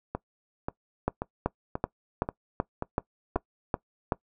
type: two click trains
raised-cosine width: 1 ms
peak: -11 / -16 dBFS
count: 9 / 7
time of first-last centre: 1.08-4.122 / 0.15-3.359 s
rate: 2.63 / 1.87 Hz
effects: noise-tail reverb RT60 0.1 s tail -21 dB re dry